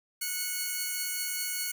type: tone pair together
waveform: 5% pulse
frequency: 1471 / 2204 Hz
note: F#6 / C#7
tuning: -11 / -11 cents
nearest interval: perfect fifth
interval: 700 cents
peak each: -25 / -22 dBFS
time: 0.21-1.72 s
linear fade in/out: 10 ms
effects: none